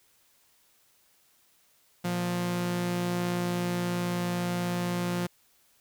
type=tone pair together; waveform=sawtooth; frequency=117.6 / 176.2 Hz; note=A#2 / F3; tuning=+16 / +16 cents; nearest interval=perfect fifth; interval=700 cents; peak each=-33 / -24 dBFS; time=2.04-5.27 s; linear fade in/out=10 ms; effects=white hiss -65 dBFS RMS until 5.8 s